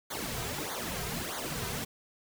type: noise with flanger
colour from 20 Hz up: pink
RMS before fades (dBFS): -36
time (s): 0.1-1.85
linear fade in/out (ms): 10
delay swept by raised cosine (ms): 0.37 to 3.57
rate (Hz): 1.6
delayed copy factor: -0.95
effects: none